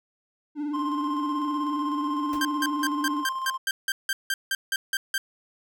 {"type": "tone with vibrato", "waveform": "triangle", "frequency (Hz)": 294.6, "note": "D4", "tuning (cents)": 6, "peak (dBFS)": -25, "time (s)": [0.55, 3.25], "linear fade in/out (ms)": 50, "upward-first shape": "sine", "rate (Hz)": 19, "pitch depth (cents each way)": 56}
{"type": "tone with tremolo", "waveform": "triangle", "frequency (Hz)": 1052, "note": "C6", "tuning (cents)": 9, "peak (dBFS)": -25, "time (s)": [0.73, 3.58], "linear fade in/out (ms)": 20, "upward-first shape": "square", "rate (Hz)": 16, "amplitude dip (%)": 35}
{"type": "noise with exponential decay", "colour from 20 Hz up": "pink", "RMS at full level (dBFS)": -36, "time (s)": [2.33, 2.45], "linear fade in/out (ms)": 1, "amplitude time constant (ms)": 26}
{"type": "tone bursts", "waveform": "sawtooth", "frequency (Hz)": 1579, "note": "G6", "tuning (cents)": 12, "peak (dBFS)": -20, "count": 14, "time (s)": [2.41, 5.18], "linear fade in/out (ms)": 2, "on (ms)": 40, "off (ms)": 170}
{"effects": []}